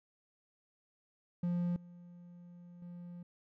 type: tone with level steps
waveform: triangle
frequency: 175 Hz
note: F3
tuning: 4 cents sharp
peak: -29 / -49 / -43 dBFS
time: 1.43-3.23 s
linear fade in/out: 5 ms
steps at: 1.76 / 2.82 s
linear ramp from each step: 2 ms
effects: none